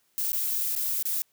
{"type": "noise with dropouts", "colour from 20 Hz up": "violet", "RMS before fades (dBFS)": -28, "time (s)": [0.18, 1.22], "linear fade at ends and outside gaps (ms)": 0, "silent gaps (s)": [[0.32, 0.33], [0.752, 0.763], [1.026, 1.054]], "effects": ["white hiss -69 dBFS RMS until 1.32 s", "high-pass 60 Hz 12 dB/octave"]}